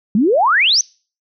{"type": "exponential sweep", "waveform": "sine", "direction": "up", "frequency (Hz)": [190.4, 6272], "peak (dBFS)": -10, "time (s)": [0.15, 0.81], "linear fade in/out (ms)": 2, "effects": ["noise-tail reverb RT60 0.4 s tail -26 dB re dry"]}